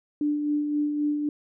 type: tone with tremolo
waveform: sine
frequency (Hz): 295.4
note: D4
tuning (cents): +10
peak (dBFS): -21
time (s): 0.21-1.29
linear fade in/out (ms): 2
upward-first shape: sine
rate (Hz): 3.8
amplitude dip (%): 40
effects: none